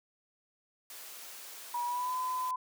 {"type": "high-pass noise", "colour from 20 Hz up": "white", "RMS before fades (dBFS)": -47, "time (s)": [0.9, 2.51], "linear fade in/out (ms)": 2, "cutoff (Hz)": 420, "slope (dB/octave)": 12}
{"type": "tone with pitch glide", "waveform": "sine", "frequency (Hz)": [964, 1013.7], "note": ["B5", "B5"], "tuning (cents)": [-42, 45], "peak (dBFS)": -31, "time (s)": [1.74, 2.56], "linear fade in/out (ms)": 5, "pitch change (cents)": 87, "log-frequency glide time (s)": [1.85, 2.14]}
{"effects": []}